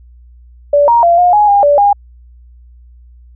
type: tone with pitch steps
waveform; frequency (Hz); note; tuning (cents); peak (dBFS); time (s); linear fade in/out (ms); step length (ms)
sine; 578 / 940 / 686 / 713 / 835 / 808 / 579 / 812; D5 / A#5 / F5 / F5 / G#5 / G#5 / D5 / G#5; -28 / +14 / -31 / +36 / +9 / -48 / -25 / -39; -5; 0.73-1.93; 5; 150
effects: added 60 Hz sine -37 dBFS peak until 3.35 s